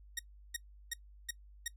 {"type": "tone bursts", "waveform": "10% pulse", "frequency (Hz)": 1873, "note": "A#6", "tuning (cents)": 8, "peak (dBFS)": -26, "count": 5, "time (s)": [0.17, 1.68], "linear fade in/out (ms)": 5, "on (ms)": 22, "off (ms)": 350, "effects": ["noise-tail reverb RT60 0.1 s tail -21 dB re dry", "added 50 Hz sine -54 dBFS peak until 1.76 s"]}